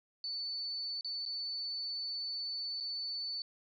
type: tone with dropouts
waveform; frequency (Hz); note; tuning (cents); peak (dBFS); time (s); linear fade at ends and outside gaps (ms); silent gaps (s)
sine; 4492; C#8; +22; -36; 0.24-3.42; 1; 1.01-1.046 / 1.253-1.261 / 2.802-2.807
effects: none